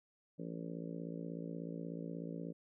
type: harmonic tone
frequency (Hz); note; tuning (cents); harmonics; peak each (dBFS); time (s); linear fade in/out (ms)
56.5; A1; +47; 3 / 4 / 5 / 6 / 7 / 8 / 9 / 10; -44 / -50 / -47 / -54 / -54 / -52 / -53 / -56; 0.38-2.53; 20
effects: none